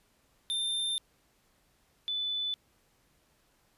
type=tone pair in turn; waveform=square / sine; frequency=3589 / 3495 Hz; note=A7 / A7; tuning=+34 / -12 cents; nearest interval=unison; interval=46 cents; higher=first; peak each=-30 / -30 dBFS; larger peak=neither; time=0.5-0.98 / 2.08-2.54 s; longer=first; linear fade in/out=0 ms; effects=pink hiss -69 dBFS RMS until 3.77 s + resampled to 32000 Hz